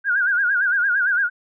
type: tone with vibrato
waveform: sine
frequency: 1524 Hz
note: G6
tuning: 49 cents flat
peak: -16 dBFS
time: 0.04-1.3 s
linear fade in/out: 50 ms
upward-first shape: sine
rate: 8.8 Hz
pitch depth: 130 cents each way
effects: none